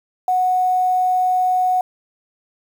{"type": "tone with quantisation", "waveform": "sine", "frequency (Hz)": 736, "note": "F#5", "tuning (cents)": -9, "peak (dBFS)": -14, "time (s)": [0.28, 1.81], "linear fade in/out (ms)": 2, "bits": 7, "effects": []}